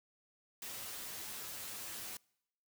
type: noise with comb filter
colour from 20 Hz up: white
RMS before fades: -45 dBFS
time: 0.62-2.17 s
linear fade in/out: 2 ms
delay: 9.2 ms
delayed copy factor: +0.65
effects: noise-tail reverb RT60 0.8 s tail -26 dB re dry